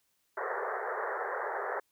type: band-pass noise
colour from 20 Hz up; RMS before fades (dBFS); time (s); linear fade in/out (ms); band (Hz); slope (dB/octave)
pink; -35; 0.37-1.8; 5; 390 to 1900; 96
effects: white hiss -75 dBFS RMS until 1.91 s